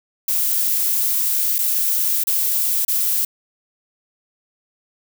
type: noise with dropouts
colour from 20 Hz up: violet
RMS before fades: -19 dBFS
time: 0.28-3.25 s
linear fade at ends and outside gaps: 5 ms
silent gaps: 1.584-1.588 / 2.238-2.27 / 2.85-2.88 s
effects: none